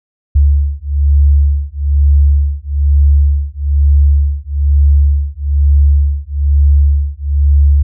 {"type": "beating tone pair", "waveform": "sine", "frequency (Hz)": [70.9, 72], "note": ["C#2", "D2"], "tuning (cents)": [40, -34], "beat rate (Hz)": 1.1, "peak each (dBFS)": -10, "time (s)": [0.35, 7.83], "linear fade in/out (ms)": 10, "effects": []}